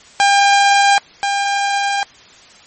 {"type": "tone pair in turn", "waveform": "sawtooth", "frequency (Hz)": [801, 801], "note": ["G5", "G5"], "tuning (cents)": [37, 37], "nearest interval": "unison", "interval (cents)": 0, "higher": "neither", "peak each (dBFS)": [-5, -11], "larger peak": "first", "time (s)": [[0.2, 0.98], [1.23, 2.03]], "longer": "second", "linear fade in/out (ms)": 0, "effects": ["white hiss -43 dBFS RMS until 2.66 s", "MP3 32 kbps"]}